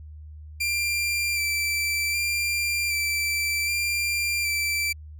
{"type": "tone with vibrato", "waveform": "sawtooth", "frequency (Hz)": 2357, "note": "D7", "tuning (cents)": 6, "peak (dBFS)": -20, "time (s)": [0.6, 4.93], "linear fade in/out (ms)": 10, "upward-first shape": "square", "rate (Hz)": 0.65, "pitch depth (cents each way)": 17, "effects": ["added 76 Hz sine -39 dBFS peak until 5.19 s"]}